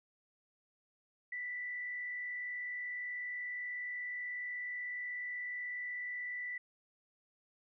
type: tone with frequency modulation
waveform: sine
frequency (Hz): 1975.5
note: B6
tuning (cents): 0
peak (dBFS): -38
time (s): 1.32-6.58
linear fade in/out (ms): 5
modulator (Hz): 56.4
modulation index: 0.5
effects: none